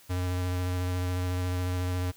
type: tone with vibrato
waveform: square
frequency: 90.4 Hz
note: F#2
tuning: 40 cents flat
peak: -28 dBFS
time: 0.09-2.12 s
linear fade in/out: 20 ms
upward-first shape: square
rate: 14 Hz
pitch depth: 11 cents each way
effects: white hiss -56 dBFS RMS until 2.16 s